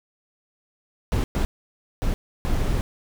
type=noise bursts at uneven times; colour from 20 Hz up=brown; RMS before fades=-22 dBFS; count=4; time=1.12-1.24 / 1.35-1.45 / 2.02-2.14 / 2.45-2.81 s; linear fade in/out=0 ms; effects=none